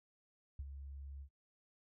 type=tone with ADSR envelope; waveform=sine; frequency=69.3 Hz; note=C#2; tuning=in tune; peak=-38 dBFS; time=0.59-1.29 s; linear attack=4 ms; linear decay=42 ms; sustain=-8 dB; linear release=78 ms; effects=noise-tail reverb RT60 0.1 s tail -23 dB re dry + tanh soft clip ceiling -36 dBFS